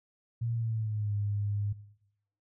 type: tone with pitch glide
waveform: sine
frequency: 116.4 to 102.51 Hz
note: A#2 to G#2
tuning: -2 to -22 cents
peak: -29 dBFS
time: 0.41-1.73 s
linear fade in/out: 10 ms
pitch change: -220 cents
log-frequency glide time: 0.54-1.14 s
effects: noise-tail reverb RT60 0.8 s tail -18 dB re dry